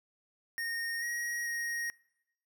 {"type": "tone with pitch steps", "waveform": "square", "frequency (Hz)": [1849, 1893, 1874], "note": ["A#6", "A#6", "A#6"], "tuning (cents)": [-15, 26, 9], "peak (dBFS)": -34, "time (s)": [0.58, 1.9], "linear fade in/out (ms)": 0, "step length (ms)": 440, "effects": ["noise-tail reverb RT60 0.9 s tail -24 dB re dry"]}